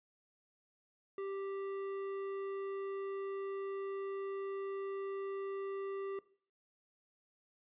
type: tone with tanh clipping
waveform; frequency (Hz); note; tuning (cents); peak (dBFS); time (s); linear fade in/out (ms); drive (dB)
triangle; 391.9; G4; 0; -40; 1.18-6.19; 2; 16
effects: noise-tail reverb RT60 0.5 s tail -19 dB re dry + resampled to 8000 Hz